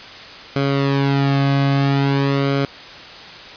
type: tone with flanger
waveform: sawtooth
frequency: 138.7 Hz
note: C#3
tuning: 1 cent sharp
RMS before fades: -17 dBFS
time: 0.56-2.65 s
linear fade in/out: 0 ms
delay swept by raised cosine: 1.1 to 2.2 ms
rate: 0.49 Hz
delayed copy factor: -0.7
effects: white hiss -36 dBFS RMS until 3.56 s + resampled to 11025 Hz